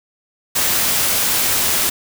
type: noise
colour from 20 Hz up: white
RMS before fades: -17 dBFS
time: 0.55-1.9 s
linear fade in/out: 10 ms
effects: none